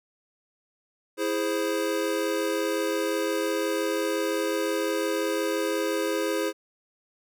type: chord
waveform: square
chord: E augmented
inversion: none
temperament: equal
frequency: 329.6 / 415.3 / 523.3 Hz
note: E4 / G#4 / B#4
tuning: 0 / 0 / 0 cents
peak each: -30 dBFS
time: 1.17-6.53 s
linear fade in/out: 50 ms
effects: none